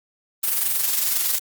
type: noise with amplitude modulation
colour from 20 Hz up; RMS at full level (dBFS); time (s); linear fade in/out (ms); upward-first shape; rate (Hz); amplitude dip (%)
blue; -19; 0.43-1.39; 10; sine; 22.1; 55
effects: Opus 32 kbps